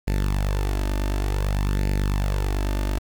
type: tone with flanger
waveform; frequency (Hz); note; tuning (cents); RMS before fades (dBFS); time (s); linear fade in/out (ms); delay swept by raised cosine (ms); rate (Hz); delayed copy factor
sawtooth; 49.06; G1; +2; -23; 0.07-2.99; 10; 0.42 to 3.32; 0.55; +0.6
effects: 7-bit